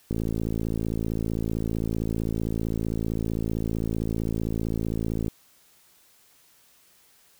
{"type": "click train", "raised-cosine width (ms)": 3, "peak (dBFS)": -15, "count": 288, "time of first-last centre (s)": [0.11, 5.281], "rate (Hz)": 55.5, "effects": ["white hiss -59 dBFS RMS until 7.39 s"]}